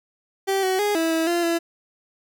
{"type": "tone with pitch steps", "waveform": "30% pulse", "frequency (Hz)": [388.4, 375.7, 413.4, 326.9, 324.8, 344.6, 336.5], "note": ["G4", "F#4", "G#4", "E4", "E4", "F4", "E4"], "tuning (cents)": [-16, 26, -8, -14, -26, -23, 36], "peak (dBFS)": -17, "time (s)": [0.47, 1.59], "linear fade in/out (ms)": 20, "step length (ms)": 160, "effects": []}